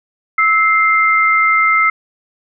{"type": "tone pair together", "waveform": "sine", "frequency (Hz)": [1304.9, 2093], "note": ["E6", "C7"], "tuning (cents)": [-18, 0], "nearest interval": "minor sixth", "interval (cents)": 818, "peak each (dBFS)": -12, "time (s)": [0.38, 1.9], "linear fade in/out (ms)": 5, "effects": []}